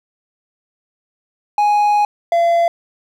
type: tone pair in turn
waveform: triangle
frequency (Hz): 830.6 / 681.3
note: G#5 / F5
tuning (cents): 0 / -43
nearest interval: minor third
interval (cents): 343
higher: first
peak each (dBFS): -9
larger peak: neither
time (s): 1.58-2.05 / 2.32-2.68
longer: first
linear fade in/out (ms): 2
effects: none